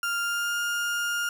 35% pulse tone with pitch glide, 1396.9 to 1413.1 Hz, F6 to F6, 0 to +20 cents, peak -24 dBFS, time 0.03-1.29 s, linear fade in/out 2 ms, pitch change +20 cents, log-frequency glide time 0.21-0.58 s, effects none

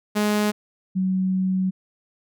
sawtooth / sine tone pair in turn, 209.4 / 187.4 Hz, G#3 / F#3, +15 / +22 cents, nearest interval major second, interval 193 cents, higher first, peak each -15 / -19 dBFS, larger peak first, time 0.15-0.52 / 0.95-1.71 s, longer second, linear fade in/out 20 ms, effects none

